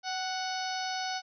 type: harmonic tone with a mistuned harmonic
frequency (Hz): 740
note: F#5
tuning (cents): 0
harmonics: 1 / 2 / 3 / 4 / 5 / 6 / 7 / 8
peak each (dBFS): -34 / -39 / -44 / -44 / -44 / -41 / -42 / -45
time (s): 0.03-1.22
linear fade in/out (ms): 50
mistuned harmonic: 1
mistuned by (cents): +27
effects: none